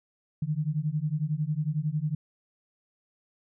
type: beating tone pair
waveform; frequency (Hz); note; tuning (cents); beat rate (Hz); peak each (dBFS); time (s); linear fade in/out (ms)
sine; 146.83 / 157.83; D3 / D#3; 0 / +25; 11; -29; 0.42-2.15; 5
effects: none